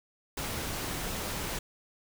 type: noise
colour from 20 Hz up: pink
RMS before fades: -35 dBFS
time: 0.37-1.59 s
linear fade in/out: 5 ms
effects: none